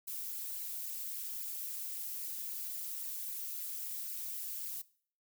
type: noise with flanger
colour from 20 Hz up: violet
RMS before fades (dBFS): -41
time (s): 0.07-4.82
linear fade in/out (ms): 10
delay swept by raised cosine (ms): 0.41 to 5.61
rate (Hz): 3.7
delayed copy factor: +0.9
effects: noise-tail reverb RT60 0.5 s tail -20 dB re dry